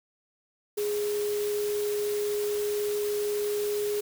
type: tone in noise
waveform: sine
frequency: 415.3 Hz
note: G#4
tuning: in tune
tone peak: -26 dBFS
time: 0.77-4.01 s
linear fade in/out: 10 ms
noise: white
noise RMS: -39 dBFS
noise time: 0.77-4.01 s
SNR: +10 dB
effects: none